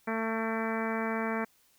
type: harmonic tone with a mistuned harmonic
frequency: 223.8 Hz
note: A3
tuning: 30 cents sharp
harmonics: 1 / 2 / 3 / 4 / 5 / 6 / 7 / 8 / 9 / 10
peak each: -33 / -36 / -38 / -39 / -40 / -41 / -41 / -42 / -43 / -43 dBFS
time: 0.07-1.45 s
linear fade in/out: 10 ms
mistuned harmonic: 10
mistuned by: +53 cents
effects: white hiss -66 dBFS RMS until 1.78 s